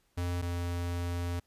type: tone pair in turn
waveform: square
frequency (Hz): 88 / 87.14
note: F2 / F2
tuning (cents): +14 / -3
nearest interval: unison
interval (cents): 17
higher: first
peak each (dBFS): -31 / -32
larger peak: first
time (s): 0.17-0.42 / 0.42-1.4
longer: second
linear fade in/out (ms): 10
effects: pink hiss -72 dBFS RMS until 1.46 s + resampled to 32000 Hz